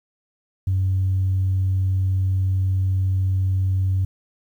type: tone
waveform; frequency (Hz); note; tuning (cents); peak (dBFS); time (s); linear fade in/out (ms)
sine; 94.6; F#2; +39; -16; 0.67-4.05; 5
effects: tanh soft clip ceiling -14 dBFS + 9-bit